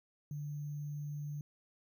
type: tone with sample-and-hold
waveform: sine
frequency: 146.83 Hz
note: D3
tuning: in tune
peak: -38 dBFS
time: 0.31-1.41 s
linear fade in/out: 2 ms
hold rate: 6300 Hz
effects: none